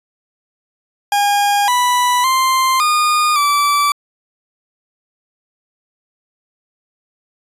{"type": "tone with pitch steps", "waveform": "40% pulse", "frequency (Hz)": [814, 986, 1047, 1221, 1159], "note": ["G#5", "B5", "C6", "D#6", "D6"], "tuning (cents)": [-35, -3, 1, -33, -23], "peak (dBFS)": -11, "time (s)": [1.12, 3.92], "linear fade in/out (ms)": 2, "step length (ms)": 560, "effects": ["resampled to 32000 Hz"]}